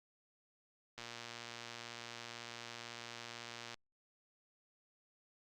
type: click train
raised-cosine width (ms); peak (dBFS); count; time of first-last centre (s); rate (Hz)
0.2; -29; 327; 0.98-3.743; 118
effects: Opus 48 kbps